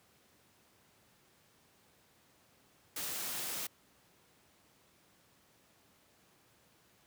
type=noise; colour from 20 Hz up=white; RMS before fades=-39 dBFS; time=2.96-3.67 s; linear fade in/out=5 ms; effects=pink hiss -67 dBFS RMS until 7.06 s + high-pass 100 Hz 12 dB/octave